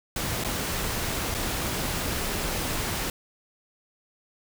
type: noise with dropouts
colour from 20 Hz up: pink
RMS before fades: -29 dBFS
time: 0.16-3.1 s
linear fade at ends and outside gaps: 2 ms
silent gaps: 0.439-0.446 / 1.343-1.347 s
effects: none